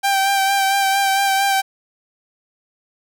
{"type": "tone with vibrato", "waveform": "sawtooth", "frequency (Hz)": 784, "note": "G5", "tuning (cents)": 0, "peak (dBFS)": -11, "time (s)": [0.03, 1.62], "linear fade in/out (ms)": 20, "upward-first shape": "sine", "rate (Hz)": 4.4, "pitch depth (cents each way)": 24, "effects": []}